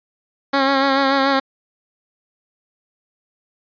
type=tone with vibrato; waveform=10% pulse; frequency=272.6 Hz; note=C#4; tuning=29 cents flat; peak=-6 dBFS; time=0.53-1.4 s; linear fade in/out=10 ms; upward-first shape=sine; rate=6.9 Hz; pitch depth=33 cents each way; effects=resampled to 11025 Hz